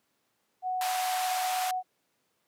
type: tone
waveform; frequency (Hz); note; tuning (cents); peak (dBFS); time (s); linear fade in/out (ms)
sine; 740; F#5; 0; -28; 0.62-1.83; 50
type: band-pass noise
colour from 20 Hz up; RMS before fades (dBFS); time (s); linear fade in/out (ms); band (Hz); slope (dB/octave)
pink; -35; 0.81-1.71; 2; 630 to 15000; 96
effects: pink hiss -74 dBFS RMS until 2.47 s + high-pass 200 Hz 12 dB/octave